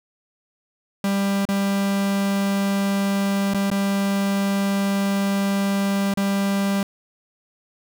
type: tone with dropouts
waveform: 45% pulse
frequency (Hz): 197.9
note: G3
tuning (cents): +17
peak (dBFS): -19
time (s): 1.04-6.83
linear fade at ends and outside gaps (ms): 2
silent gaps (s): 1.453-1.488 / 3.537-3.545 / 3.702-3.714 / 6.139-6.173
effects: none